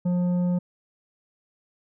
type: tone with tanh clipping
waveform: sine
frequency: 177.9 Hz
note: F3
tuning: 32 cents sharp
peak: -22 dBFS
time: 0.05-0.59 s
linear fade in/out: 10 ms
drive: 8 dB
effects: none